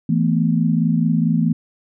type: chord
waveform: sine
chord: E suspended fourth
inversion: none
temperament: equal with one note detuned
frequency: 164.81 / 222.3 / 246.9 Hz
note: E3 / A3 / B3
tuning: 0 / +18 / 0 cents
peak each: -17 / -19 / -21 dBFS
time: 0.09-1.53 s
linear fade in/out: 5 ms
effects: none